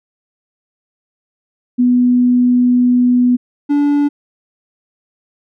sine / triangle tone pair in turn, 246.9 / 288.8 Hz, B3 / D4, 0 / -29 cents, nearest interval minor third, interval 271 cents, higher second, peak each -8 dBFS, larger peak neither, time 1.78-3.37 / 3.69-4.09 s, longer first, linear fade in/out 20 ms, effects none

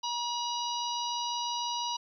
harmonic tone with a mistuned harmonic, 966 Hz, B5, 39 cents flat, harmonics 1 / 3 / 4 / 5 / 6, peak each -33 / -38 / -39 / -40 / -41 dBFS, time 0.03-1.97 s, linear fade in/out 10 ms, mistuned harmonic 1, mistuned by -18 cents, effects 11-bit

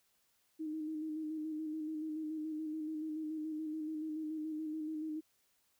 sine tone with vibrato, 311.1 Hz, D#4, in tune, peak -37 dBFS, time 0.59-5.21 s, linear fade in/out 20 ms, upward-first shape square, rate 7 Hz, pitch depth 28 cents each way, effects white hiss -75 dBFS RMS until 5.79 s

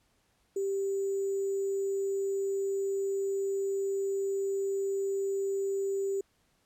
sine tone with sample-and-hold, 392 Hz, G4, in tune, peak -28 dBFS, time 0.56-6.21 s, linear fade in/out 5 ms, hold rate 7350 Hz, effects pink hiss -71 dBFS RMS until 6.65 s + low-pass 12000 Hz 12 dB/octave

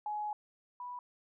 sine tone pair in turn, 841 / 983.6 Hz, G#5 / B5, +22 / -7 cents, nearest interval minor third, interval 271 cents, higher second, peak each -34 / -40 dBFS, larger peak first, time 0.06-0.33 / 0.8-0.99 s, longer first, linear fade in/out 2 ms, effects none

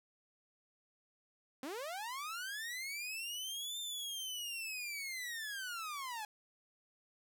sawtooth linear two-way sweep, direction up then down, 246.7 to 3609 to 826 Hz, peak -37 dBFS, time 1.63-6.25 s, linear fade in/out 2 ms, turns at 3.79 s, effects none

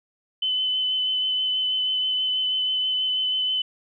sine tone with vibrato, 3029 Hz, F#7, 40 cents sharp, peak -21 dBFS, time 0.42-3.62 s, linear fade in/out 5 ms, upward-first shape sine, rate 6.2 Hz, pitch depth 13 cents each way, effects none

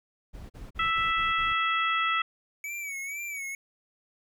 brown noise bursts, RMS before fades -42 dBFS, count 6, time 0.33-1.54 s, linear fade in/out 20 ms, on 170 ms, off 38 ms
harmonic tone, 659.3 Hz, E5, in tune, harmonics 2 / 3 / 4 / 5, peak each -26 / -30 / -32 / -34 dBFS, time 0.79-2.22 s, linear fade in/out 5 ms
square tone with vibrato, 2268 Hz, C#7, 39 cents sharp, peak -34 dBFS, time 2.64-3.55 s, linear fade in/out 2 ms, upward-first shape sine, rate 2.1 Hz, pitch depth 77 cents each way
effects none

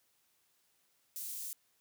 white high-pass noise, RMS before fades -42 dBFS, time 1.16-1.53 s, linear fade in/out 0 ms, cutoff 6600 Hz, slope 12 dB/octave, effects white hiss -74 dBFS RMS until 1.8 s + high-pass 60 Hz 12 dB/octave

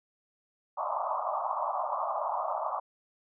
white band-pass noise, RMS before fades -32 dBFS, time 0.77-2.8 s, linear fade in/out 10 ms, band 590 to 1200 Hz, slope 96 dB/octave, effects none

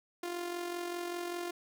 sawtooth tone with amplitude modulation, 349.2 Hz, F4, in tune, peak -30 dBFS, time 0.23-1.51 s, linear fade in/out 5 ms, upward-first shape sine, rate 45.1 Hz, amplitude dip 50%, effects none

